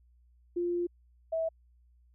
sine tone pair in turn, 349.2 / 650.5 Hz, F4 / E5, 0 / -23 cents, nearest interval major seventh, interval 1077 cents, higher second, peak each -28 / -28 dBFS, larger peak neither, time 0.56-0.87 / 1.32-1.49 s, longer first, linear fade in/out 10 ms, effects added 60 Hz sine -60 dBFS peak until 2.14 s

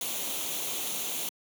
white noise with comb filter, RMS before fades -33 dBFS, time 0.01-1.29 s, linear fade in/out 2 ms, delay 0.3 ms, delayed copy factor +0.6, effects high-pass 200 Hz 12 dB/octave

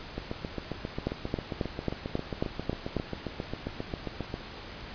two click trains, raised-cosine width 2 ms, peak -14 / -19 dBFS, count 8 / 32, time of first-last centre 1.07-2.967 / 0.18-4.341 s, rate 3.69 / 7.45 Hz, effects pink hiss -43 dBFS RMS until 4.94 s + resampled to 11025 Hz

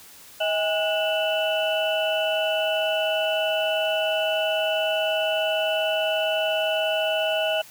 sine tone cluster, 637 / 814 / 1462 / 2672 / 2970 Hz, D#5 / G#5 / F#6 / E7 / F#7, +41 / -35 / -21 / +23 / +6 cents, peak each -23 / -32 / -32 / -31 / -28 dBFS, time 0.4-7.62 s, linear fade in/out 10 ms, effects white hiss -47 dBFS RMS until 7.7 s

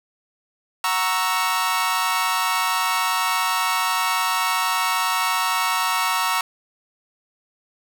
sawtooth chord, F# dominant seventh, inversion none, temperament equal, 740 / 932.3 / 1108.7 / 1318.5 Hz, F#5 / A#5 / C#6 / E6, 0 / 0 / 0 / 0 cents, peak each -26 / -20 / -21 / -21 dBFS, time 0.84-6.41 s, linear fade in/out 2 ms, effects none

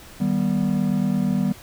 triangle chord, Eb augmented, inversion none, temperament just, 155.56 / 194.45 / 243.1 Hz, Eb3 / G3 / B3, 0 / -14 / -27 cents, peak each -24 / -19 / -22 dBFS, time 0.2-1.53 s, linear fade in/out 10 ms, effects pink hiss -44 dBFS RMS until 1.62 s

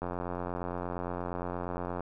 click train, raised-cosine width 1 ms, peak -21 dBFS, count 177, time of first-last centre 0.02-2.006 s, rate 88.6 Hz, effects none

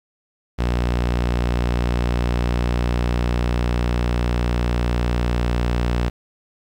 sawtooth tone, 59.9 Hz, A#1, 48 cents sharp, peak -14 dBFS, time 0.58-6.1 s, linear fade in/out 20 ms, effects low-pass 5000 Hz 12 dB/octave + 8-bit

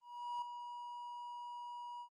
triangle tone with ADSR envelope, 964 Hz, B5, 42 cents flat, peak -35 dBFS, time 0.01-2.09 s, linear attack 410 ms, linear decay 3 ms, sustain -8 dB, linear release 83 ms, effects Opus 24 kbps

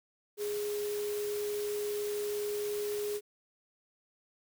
sine tone in noise, 415.2 Hz, G#4, in tune, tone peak -32 dBFS, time 0.37-3.21 s, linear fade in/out 50 ms, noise white, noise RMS -44 dBFS, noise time 0.37-3.21 s, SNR +9 dB, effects none

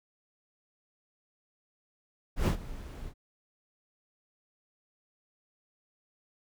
brown noise with ADSR envelope, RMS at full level -22 dBFS, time 2.36-3.14 s, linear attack 110 ms, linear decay 94 ms, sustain -19 dB, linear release 66 ms, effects none

